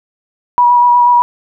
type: tone with vibrato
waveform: sine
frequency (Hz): 969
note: B5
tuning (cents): -33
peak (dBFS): -5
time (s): 0.58-1.22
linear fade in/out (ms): 0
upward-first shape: square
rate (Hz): 8.2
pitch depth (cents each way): 13
effects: none